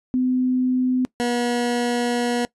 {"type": "tone pair in turn", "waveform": ["sine", "20% pulse"], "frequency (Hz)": [254.2, 241.1], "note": ["C4", "B3"], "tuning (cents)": [-50, -41], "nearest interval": "minor second", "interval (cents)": 91, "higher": "first", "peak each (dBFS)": [-17, -15], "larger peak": "second", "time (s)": [[0.14, 1.05], [1.2, 2.45]], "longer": "second", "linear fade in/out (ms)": 0, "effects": ["noise-tail reverb RT60 0.1 s tail -21 dB re dry", "resampled to 24000 Hz"]}